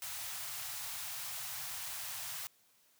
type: band-stop noise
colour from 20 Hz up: white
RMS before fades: -42 dBFS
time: 0.02-2.47 s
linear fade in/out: 0 ms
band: 150 to 640 Hz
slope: 48 dB/octave
effects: white hiss -69 dBFS RMS until 2.99 s + high-pass 80 Hz 12 dB/octave